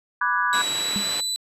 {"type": "chord", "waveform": "sine", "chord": "G# half-diminished seventh", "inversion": "first", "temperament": "equal", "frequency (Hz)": [987.8, 1174.7, 1480, 1661.2], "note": ["B5", "D6", "F#6", "G#6"], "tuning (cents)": [0, 0, 0, 0], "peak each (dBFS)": -25, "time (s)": [0.21, 0.62], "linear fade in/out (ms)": 5}
{"type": "band-pass noise", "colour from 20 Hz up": "white", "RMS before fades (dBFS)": -33, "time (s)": [0.53, 1.21], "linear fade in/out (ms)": 10, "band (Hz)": [140, 3400], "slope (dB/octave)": 12}
{"type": "tone with pitch glide", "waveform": "30% pulse", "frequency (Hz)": [3902, 3982], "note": ["B7", "B7"], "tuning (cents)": [-22, 14], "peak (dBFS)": -21, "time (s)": [0.53, 1.36], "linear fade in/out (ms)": 0, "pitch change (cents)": 36, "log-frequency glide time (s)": [0.68, 1.23]}
{"type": "tone with exponential decay", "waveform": "sine", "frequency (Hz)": 201.5, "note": "G3", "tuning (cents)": 48, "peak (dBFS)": -22, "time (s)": [0.96, 1.13], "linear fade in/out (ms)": 0, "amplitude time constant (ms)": 36}
{"effects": ["resampled to 32000 Hz"]}